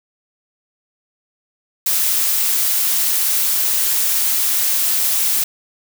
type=noise; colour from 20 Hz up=blue; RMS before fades=-17 dBFS; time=1.86-5.44 s; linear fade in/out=5 ms; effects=none